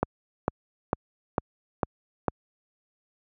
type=click train; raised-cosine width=1 ms; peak=-8 dBFS; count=6; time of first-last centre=0.03-2.282 s; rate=2.22 Hz; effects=high-pass 60 Hz 12 dB/octave